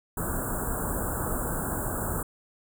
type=band-stop noise; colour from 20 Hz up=pink; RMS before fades=-30 dBFS; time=0.17-2.23 s; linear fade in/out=5 ms; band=1600 to 7400 Hz; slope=96 dB/octave; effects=none